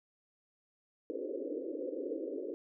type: band-pass noise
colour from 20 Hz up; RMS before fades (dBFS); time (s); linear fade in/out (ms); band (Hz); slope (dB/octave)
white; -39; 1.1-2.54; 0; 270 to 540; 96
effects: none